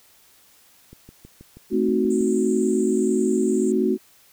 click train, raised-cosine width 3 ms, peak -30 dBFS, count 9, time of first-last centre 0.93-2.21 s, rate 6.25 Hz
sine chord, A diminished seventh, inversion none, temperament equal, 220 / 261.6 / 311.1 / 370 Hz, A3 / C4 / Eb4 / Gb4, 0 / 0 / 0 / 0 cents, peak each -23 / -24 / -27 / -21 dBFS, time 1.7-3.98 s, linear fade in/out 50 ms
pink band-pass noise, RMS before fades -40 dBFS, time 2.1-3.72 s, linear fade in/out 5 ms, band 7100 to 8500 Hz, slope 96 dB/octave
effects white hiss -55 dBFS RMS until 4.32 s

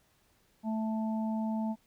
harmonic tone, 220 Hz, A3, in tune, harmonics 1 / 3 / 4, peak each -30 / -42 / -41 dBFS, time 0.63-1.76 s, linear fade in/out 50 ms, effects pink hiss -69 dBFS RMS until 1.86 s

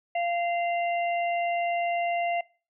harmonic tone, 692 Hz, F5, 16 cents flat, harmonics 1 / 3 / 4, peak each -25 / -35 / -37 dBFS, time 0.15-2.41 s, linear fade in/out 5 ms, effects noise-tail reverb RT60 0.4 s tail -24 dB re dry

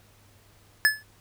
square tone with exponential decay, 1725 Hz, A6, 35 cents flat, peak -14 dBFS, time 0.85-1.03 s, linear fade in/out 0 ms, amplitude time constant 39 ms, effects added 101 Hz sine -59 dBFS peak until 1.2 s + pink hiss -59 dBFS RMS until 1.2 s

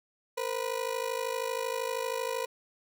30% pulse ring-modulated tone, 490 Hz, B4, 14 cents flat, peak -25 dBFS, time 0.37-2.46 s, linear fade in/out 10 ms, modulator 26.4 Hz, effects none

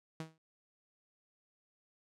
sawtooth tone with exponential decay, 160 Hz, D#3, 49 cents sharp, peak -33 dBFS, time 0.2-0.38 s, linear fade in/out 2 ms, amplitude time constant 37 ms, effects low-pass 9000 Hz 12 dB/octave

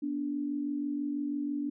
sine tone pair together, 243.9 / 290 Hz, B3 / D4, -21 / -22 cents, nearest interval minor third, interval 299 cents, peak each -37 / -31 dBFS, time 0.02-1.7 s, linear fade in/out 10 ms, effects none

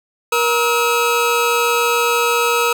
25% pulse tone pair together, 473.7 / 1286.7 Hz, A#4 / E6, +28 / -42 cents, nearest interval octave + perfect fourth, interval 1730 cents, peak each -13 dBFS, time 0.32-2.73 s, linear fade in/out 5 ms, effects none

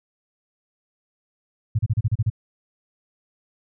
sine tone bursts, 110 Hz, A2, in tune, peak -16 dBFS, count 8, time 1.75-2.301 s, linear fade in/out 10 ms, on 40 ms, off 33 ms, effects none

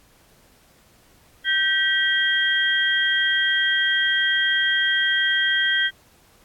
sine tone cluster, 1560 / 1927 / 3224 Hz, G6 / B6 / G7, -9 / -43 / +48 cents, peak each -22 dBFS, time 1.44-5.91 s, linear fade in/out 50 ms, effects pink hiss -56 dBFS RMS until 6.44 s + AAC 64 kbps

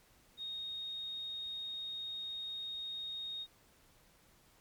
sine tone, 3723 Hz, A#7, 3 cents flat, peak -39 dBFS, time 0.37-3.47 s, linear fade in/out 50 ms, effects pink hiss -66 dBFS RMS until 4.6 s + MP3 96 kbps

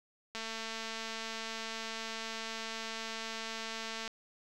click train, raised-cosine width 0.2 ms, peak -23 dBFS, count 836, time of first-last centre 0.35-4.078 s, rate 224 Hz, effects none

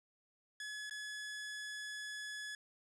sawtooth tone with dropouts, 1700 Hz, G#6, 40 cents sharp, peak -39 dBFS, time 0.6-2.55 s, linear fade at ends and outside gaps 2 ms, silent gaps 0.897-0.909 s, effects resampled to 22050 Hz

